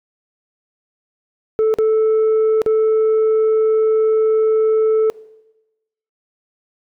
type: tone with dropouts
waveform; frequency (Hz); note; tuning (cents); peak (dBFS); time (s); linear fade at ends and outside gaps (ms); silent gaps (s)
sine; 438.4; A4; -6; -9; 1.59-5.1; 0; 1.74-1.786 / 2.618-2.662
effects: noise-tail reverb RT60 1.0 s tail -23 dB re dry + tanh soft clip ceiling -11 dBFS